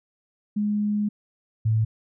sine tone pair in turn, 208.3 / 110.34 Hz, G#3 / A2, +5 / +5 cents, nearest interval major seventh, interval 1100 cents, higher first, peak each -21 / -18 dBFS, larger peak second, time 0.56-1.09 / 1.65-1.85 s, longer first, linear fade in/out 10 ms, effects none

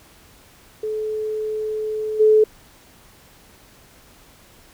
sine tone with level steps, 431.4 Hz, A4, 34 cents flat, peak -22 / -10 dBFS, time 0.83-2.44 s, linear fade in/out 5 ms, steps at 2.19 s, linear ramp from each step 20 ms, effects pink hiss -50 dBFS RMS until 4.73 s

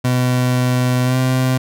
30% pulse tone with pitch glide, 125.6 to 128.98 Hz, B2 to C3, +30 to -24 cents, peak -11 dBFS, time 0.04-1.58 s, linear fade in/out 10 ms, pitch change +46 cents, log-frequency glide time 1.04-1.16 s, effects none

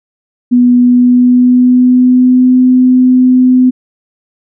sine tone with pitch glide, 245.6 to 253.7 Hz, B3 to B3, -9 to +47 cents, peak -3 dBFS, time 0.51-3.71 s, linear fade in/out 20 ms, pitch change +56 cents, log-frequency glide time 0.78-2.56 s, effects none

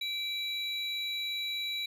triangle tone pair together, 2327 / 3916 Hz, D7 / B7, -17 / -15 cents, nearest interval major sixth, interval 902 cents, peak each -36 / -32 dBFS, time 0.01-1.86 s, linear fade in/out 5 ms, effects none

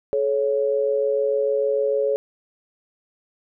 sine tone pair together, 428.9 / 555.6 Hz, A4 / C#5, -44 / +4 cents, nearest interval major third, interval 448 cents, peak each -21 / -21 dBFS, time 0.13-2.16 s, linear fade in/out 0 ms, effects none

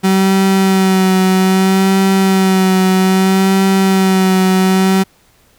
35% pulse tone with vibrato, 190 Hz, F#3, 46 cents sharp, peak -7 dBFS, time 0.03-5.04 s, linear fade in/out 20 ms, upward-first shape sine, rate 0.62 Hz, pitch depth 24 cents each way, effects pink hiss -51 dBFS RMS until 5.58 s

